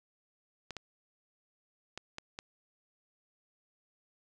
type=clicks; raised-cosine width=0.2 ms; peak=-23 dBFS; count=5; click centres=0.707 / 0.767 / 1.976 / 2.184 / 2.389 s; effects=resampled to 22050 Hz